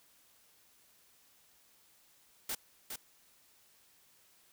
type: noise with echo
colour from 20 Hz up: white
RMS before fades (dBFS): -37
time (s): 2.49-2.55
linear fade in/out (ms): 5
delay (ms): 410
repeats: 1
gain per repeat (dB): -5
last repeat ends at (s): 2.96
effects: white hiss -66 dBFS RMS until 4.52 s